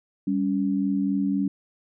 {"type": "tone pair together", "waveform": "sine", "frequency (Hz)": [196.7, 280.4], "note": ["G3", "C#4"], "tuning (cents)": [6, 20], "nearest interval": "tritone", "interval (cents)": 614, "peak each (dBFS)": -24, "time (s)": [0.27, 1.48], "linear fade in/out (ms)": 5, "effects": []}